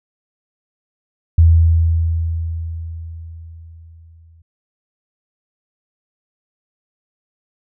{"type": "tone with exponential decay", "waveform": "sine", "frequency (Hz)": 82.4, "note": "E2", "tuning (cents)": 0, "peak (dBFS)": -5, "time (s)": [1.38, 4.42], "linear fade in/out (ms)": 5, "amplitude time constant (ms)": 660, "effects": []}